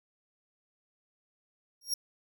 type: tone with exponential growth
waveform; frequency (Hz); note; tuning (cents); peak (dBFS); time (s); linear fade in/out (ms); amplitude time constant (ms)
sawtooth; 5588; F8; 0; -23; 1.81-1.94; 5; 27
effects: none